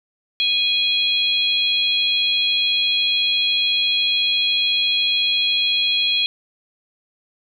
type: harmonic tone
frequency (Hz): 826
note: G#5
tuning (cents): -10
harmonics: 3 / 4 / 5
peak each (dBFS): -23 / -18 / -23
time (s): 0.4-6.26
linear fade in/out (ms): 0
effects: 9-bit

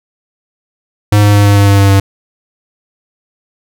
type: tone with pitch steps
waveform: square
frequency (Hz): 103.83 / 102.99 / 102.16 / 101.34 / 100.53 / 99.72 / 98.91 / 98.12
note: G#2 / G#2 / G#2 / G#2 / G2 / G2 / G2 / G2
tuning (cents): 0 / -14 / -28 / -42 / +44 / +30 / +16 / +2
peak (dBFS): -5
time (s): 1.12-2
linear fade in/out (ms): 5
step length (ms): 110
effects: none

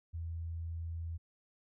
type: tone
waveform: sine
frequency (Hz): 83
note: E2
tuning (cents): +12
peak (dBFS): -37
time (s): 0.13-1.18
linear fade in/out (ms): 20
effects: none

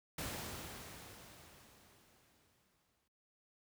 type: noise with exponential decay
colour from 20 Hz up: pink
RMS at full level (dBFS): -41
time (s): 0.18-3.08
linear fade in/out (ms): 5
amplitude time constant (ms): 630
effects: noise-tail reverb RT60 0.2 s tail -23 dB re dry + high-pass 60 Hz 12 dB/octave

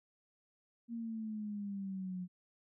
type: exponential sweep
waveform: sine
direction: down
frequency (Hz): 235.1 to 179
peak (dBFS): -38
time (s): 0.88-2.28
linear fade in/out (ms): 50
effects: none

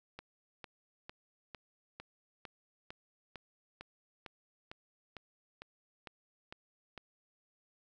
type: click train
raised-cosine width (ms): 0.3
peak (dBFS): -29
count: 16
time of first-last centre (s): 0.19-6.977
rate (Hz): 2.21
effects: none

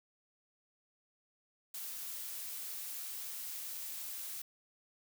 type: noise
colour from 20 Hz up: blue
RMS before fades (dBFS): -43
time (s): 1.74-4.42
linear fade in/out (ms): 5
effects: none

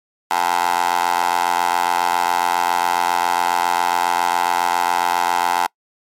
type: tone with high-pass filter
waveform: 15% pulse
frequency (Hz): 87.31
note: F2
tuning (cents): 0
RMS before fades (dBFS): -18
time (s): 0.31-5.67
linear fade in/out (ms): 0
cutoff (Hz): 860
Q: 3.5
effects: noise-tail reverb RT60 0.1 s tail -25 dB re dry + MP3 64 kbps

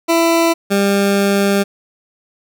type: tone pair in turn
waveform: 20% pulse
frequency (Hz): 333.2 / 199.33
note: E4 / G3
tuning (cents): +19 / +29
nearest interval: major sixth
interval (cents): 890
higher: first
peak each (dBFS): -6 / -7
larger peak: first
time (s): 0.08-0.54 / 0.7-1.64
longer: second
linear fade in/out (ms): 20
effects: none

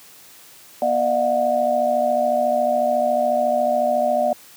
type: tone cluster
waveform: sine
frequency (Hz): 241.6 / 601 / 675 / 729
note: B3 / D5 / E5 / F#5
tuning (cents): -38 / +40 / +41 / -26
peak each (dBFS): -28 / -19 / -25 / -21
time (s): 0.82-4.33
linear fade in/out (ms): 2
effects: white hiss -46 dBFS RMS until 4.56 s + high-pass 100 Hz 12 dB/octave

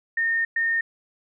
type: tone bursts at uneven times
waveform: sine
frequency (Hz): 1830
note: A#6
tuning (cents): -32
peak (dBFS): -20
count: 2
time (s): 0.17-0.45 / 0.56-0.81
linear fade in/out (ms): 5
effects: none

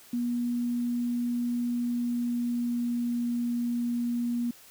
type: tone with pitch glide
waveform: sine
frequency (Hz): 240.8 to 239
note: B3 to A#3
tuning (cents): -44 to +43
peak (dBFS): -26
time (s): 0.13-4.51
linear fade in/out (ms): 5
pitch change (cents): -13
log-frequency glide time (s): 1.72-3.24
effects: white hiss -53 dBFS RMS until 4.7 s

